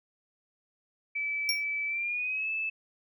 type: tone with pitch glide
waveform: sine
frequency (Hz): 2307 to 2620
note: D7 to E7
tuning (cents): -31 to -11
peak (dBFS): -29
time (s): 1.15-2.7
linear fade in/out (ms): 10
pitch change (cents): +220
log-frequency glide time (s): 1.87-2.5
type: tone with exponential decay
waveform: 40% pulse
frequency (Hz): 5550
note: F8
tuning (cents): -12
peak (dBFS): -21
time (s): 1.49-1.64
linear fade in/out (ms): 1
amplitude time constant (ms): 31
effects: none